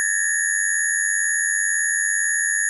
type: tone cluster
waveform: sine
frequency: 1675 / 1753 / 1851 / 6770 / 11000 Hz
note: G#6 / A6 / A#6 / G#8 / F9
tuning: +14 / -7 / -13 / +32 / -27 cents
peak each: -25 dBFS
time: 0-2.69 s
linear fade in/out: 0 ms
effects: none